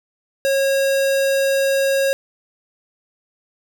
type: tone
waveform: square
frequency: 545 Hz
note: C#5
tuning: 29 cents flat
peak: -16 dBFS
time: 0.45-2.13 s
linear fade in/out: 0 ms
effects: none